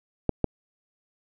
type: clicks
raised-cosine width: 2 ms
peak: -8 dBFS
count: 2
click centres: 0.293 / 0.443 s
effects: none